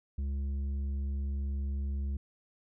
sine tone with tanh clipping, 69.3 Hz, C#2, in tune, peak -32 dBFS, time 0.18-2.17 s, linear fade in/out 5 ms, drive 7 dB, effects none

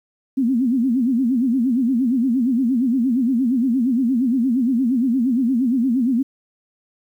sine tone with vibrato, 248.5 Hz, B3, 11 cents sharp, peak -15 dBFS, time 0.37-6.23 s, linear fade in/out 10 ms, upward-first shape sine, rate 8.6 Hz, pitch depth 170 cents each way, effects 9-bit

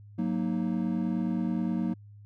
triangle chord, D# minor, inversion first, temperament equal with one note detuned, 183.61 / 233.1 / 311.1 Hz, F#3 / A#3 / D#4, -13 / 0 / 0 cents, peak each -28 / -28 / -32 dBFS, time 0.18-1.94 s, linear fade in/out 10 ms, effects added 103 Hz sine -47 dBFS peak until 2.25 s

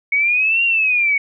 sine linear two-way sweep, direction up then down, 2217 to 2784 to 2217 Hz, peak -13 dBFS, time 0.12-1.18 s, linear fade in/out 5 ms, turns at 0.64 s, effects none

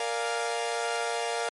sawtooth chord, Bb dominant seventh, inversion none, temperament equal, 466.2 / 587.3 / 698.5 / 830.6 Hz, Bb4 / D5 / F5 / Ab5, 0 / 0 / 0 / 0 cents, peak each -28 / -33 / -28 / -33 dBFS, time 0-1.49 s, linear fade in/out 2 ms, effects MP3 48 kbps

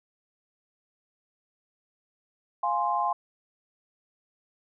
sine chord, F minor, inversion none, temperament equal, 698.5 / 830.6 / 1046.5 Hz, F5 / Ab5 / C6, 0 / 0 / 0 cents, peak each -30 / -28 / -27 dBFS, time 2.63-3.13 s, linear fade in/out 5 ms, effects none

